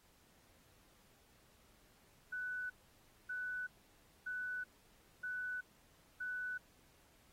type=tone bursts; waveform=sine; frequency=1491 Hz; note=F#6; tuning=13 cents sharp; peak=-39 dBFS; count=5; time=2.32-6.58 s; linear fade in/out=10 ms; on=380 ms; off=590 ms; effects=pink hiss -69 dBFS RMS until 7.32 s + AAC 48 kbps